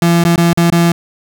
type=tone with dropouts; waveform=35% pulse; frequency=170 Hz; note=F3; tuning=46 cents flat; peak=-6 dBFS; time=0.02-0.92 s; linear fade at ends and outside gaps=2 ms; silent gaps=0.239-0.25 / 0.359-0.378 / 0.532-0.574 / 0.702-0.722 s; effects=none